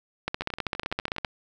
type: two click trains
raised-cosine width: 0.3 ms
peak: -19 / -11 dBFS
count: 11 / 16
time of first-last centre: 0.42-1.246 / 0.28-1.248 s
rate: 12.1 / 15.5 Hz
effects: none